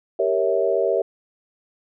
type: chord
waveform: sine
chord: G diminished seventh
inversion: none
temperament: equal with one note detuned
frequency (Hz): 392 / 466.2 / 554.4 / 653.2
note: G4 / Bb4 / Db5 / Fb5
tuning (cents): 0 / 0 / 0 / -16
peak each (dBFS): -23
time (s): 0.19-1.02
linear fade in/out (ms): 5
effects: none